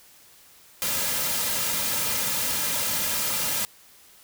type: noise with comb filter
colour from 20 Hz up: white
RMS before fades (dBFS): -26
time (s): 0.82-3.65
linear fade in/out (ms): 0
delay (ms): 2.7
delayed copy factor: -0.55
effects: white hiss -53 dBFS RMS until 4.23 s